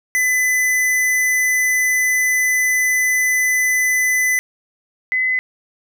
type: tone pair in turn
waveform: square / sine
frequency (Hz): 2009 / 2024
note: B6 / B6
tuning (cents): +29 / +42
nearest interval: unison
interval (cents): 13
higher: second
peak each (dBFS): -15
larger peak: neither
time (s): 0.15-4.39 / 5.12-5.39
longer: first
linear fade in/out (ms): 0
effects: none